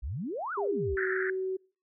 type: exponential two-way sweep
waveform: sine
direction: up then down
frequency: 52.3 to 1529 to 52.3 Hz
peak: -32 dBFS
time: 0.02-0.96 s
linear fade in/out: 20 ms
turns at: 0.53 s
type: tone with pitch glide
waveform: sine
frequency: 404.1 to 377 Hz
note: G#4 to F#4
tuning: -47 to +32 cents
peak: -29 dBFS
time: 0.57-1.57 s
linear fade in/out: 10 ms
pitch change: -121 cents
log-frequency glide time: 0.81-1.04 s
type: band-pass noise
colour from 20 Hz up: white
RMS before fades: -33 dBFS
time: 0.97-1.3 s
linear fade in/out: 2 ms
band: 1400 to 1900 Hz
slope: 96 dB/octave
effects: noise-tail reverb RT60 0.4 s tail -26 dB re dry